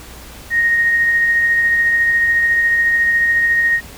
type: tone with tremolo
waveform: sine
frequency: 1864.7 Hz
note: A#6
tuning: in tune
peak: -10 dBFS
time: 0.5-3.81 s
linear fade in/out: 50 ms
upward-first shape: triangle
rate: 14 Hz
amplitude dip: 30%
effects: added 60 Hz sine -40 dBFS peak until 3.97 s + pink hiss -37 dBFS RMS until 3.97 s